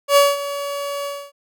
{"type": "tone with ADSR envelope", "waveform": "30% pulse", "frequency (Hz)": 567, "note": "C#5", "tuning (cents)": 39, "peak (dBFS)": -6, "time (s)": [0.08, 1.32], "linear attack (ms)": 84, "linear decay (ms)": 200, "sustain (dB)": -15, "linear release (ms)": 270, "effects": []}